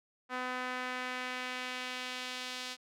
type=tone with band-pass filter sweep; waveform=sawtooth; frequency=252.6 Hz; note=B3; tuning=39 cents sharp; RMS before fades=-39 dBFS; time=0.29-2.77 s; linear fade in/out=50 ms; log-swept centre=1400 to 4100 Hz; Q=1.2; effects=none